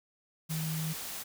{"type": "tone in noise", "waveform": "sine", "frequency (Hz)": 158.9, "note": "D#3", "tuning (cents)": 37, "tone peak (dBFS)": -32, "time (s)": [0.49, 0.94], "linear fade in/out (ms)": 20, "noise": "white", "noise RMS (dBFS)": -40, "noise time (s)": [0.49, 1.24], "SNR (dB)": 5, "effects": []}